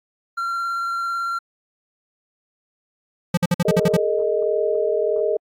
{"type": "tone with vibrato", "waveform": "triangle", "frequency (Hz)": 1372, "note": "F6", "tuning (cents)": -31, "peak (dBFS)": -20, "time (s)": [0.37, 1.39], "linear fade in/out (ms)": 10, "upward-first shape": "square", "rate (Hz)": 18, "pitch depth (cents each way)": 9}
{"type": "tone bursts", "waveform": "square", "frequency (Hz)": 174.61, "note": "F3", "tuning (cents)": 0, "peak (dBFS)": -15, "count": 8, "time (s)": [3.34, 3.968], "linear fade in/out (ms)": 5, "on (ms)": 33, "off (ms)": 52}
{"type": "chord", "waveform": "sine", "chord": "Ab suspended second", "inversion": "none", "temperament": "equal with one note detuned", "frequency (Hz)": [415.3, 456.8, 622.3], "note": ["Ab4", "Bb4", "Eb5"], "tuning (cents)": [0, -35, 0], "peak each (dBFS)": -22, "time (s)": [3.65, 5.37], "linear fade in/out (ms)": 5}
{"effects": ["AAC 64 kbps"]}